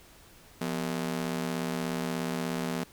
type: ring-modulated tone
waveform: sawtooth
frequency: 210 Hz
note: G#3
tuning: 19 cents sharp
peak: -23 dBFS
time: 0.61-2.84 s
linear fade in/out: 5 ms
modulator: 38.4 Hz
effects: pink hiss -55 dBFS RMS until 2.92 s